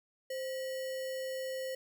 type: tone with sample-and-hold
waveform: sine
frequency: 523.3 Hz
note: C5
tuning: in tune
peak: -35 dBFS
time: 0.3-1.75 s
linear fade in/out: 5 ms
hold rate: 2450 Hz
effects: none